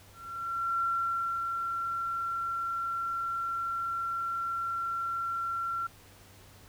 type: tone with ADSR envelope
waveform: sine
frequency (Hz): 1363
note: F6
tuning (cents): -43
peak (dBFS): -26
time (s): 0.13-5.87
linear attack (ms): 680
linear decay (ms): 600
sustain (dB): -4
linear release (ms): 6
effects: added 97 Hz sine -57 dBFS peak until 6.68 s + pink hiss -56 dBFS RMS until 6.68 s